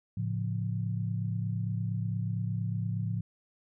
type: chord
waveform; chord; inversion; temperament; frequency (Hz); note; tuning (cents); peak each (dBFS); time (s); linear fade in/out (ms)
sine; A augmented; none; equal; 110 / 138.59 / 174.61; A2 / C#3 / E#3; 0 / 0 / 0; -31 / -37 / -35; 0.17-3.21; 5
effects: none